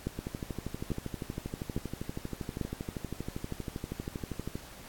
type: two click trains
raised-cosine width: 3 ms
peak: -22 / -18 dBFS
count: 56 / 4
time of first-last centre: 0.19-4.555 / 0.07-2.612 s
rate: 12.6 / 1.18 Hz
effects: pink hiss -50 dBFS RMS until 4.88 s + AAC 64 kbps